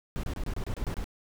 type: noise bursts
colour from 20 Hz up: brown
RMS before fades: -32 dBFS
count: 9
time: 0.16-1.042 s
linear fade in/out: 0 ms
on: 74 ms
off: 27 ms
effects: none